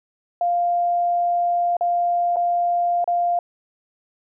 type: tone with dropouts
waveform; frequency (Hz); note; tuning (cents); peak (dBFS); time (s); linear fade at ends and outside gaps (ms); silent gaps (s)
sine; 698.5; F5; 0; -17; 0.41-3.39; 2; 1.768-1.809 / 2.36-2.367 / 3.043-3.076
effects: none